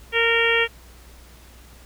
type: harmonic tone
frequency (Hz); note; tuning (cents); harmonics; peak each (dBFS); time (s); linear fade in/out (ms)
461.9; A#4; -16; 1 / 2 / 3 / 4 / 5 / 6 / 7; -22 / -31 / -27 / -22 / -23 / -24 / -27; 0.12-0.68; 50
effects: added 60 Hz sine -46 dBFS peak until 1.85 s + pink hiss -50 dBFS RMS until 1.85 s